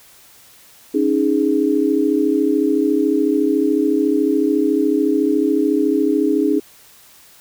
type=chord; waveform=sine; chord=C# suspended second; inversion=none; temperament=equal; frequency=277.2 / 311.1 / 415.3 Hz; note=C#4 / D#4 / G#4; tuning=0 / 0 / 0 cents; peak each=-18 / -17 / -19 dBFS; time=0.94-6.6 s; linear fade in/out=10 ms; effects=white hiss -47 dBFS RMS until 7.4 s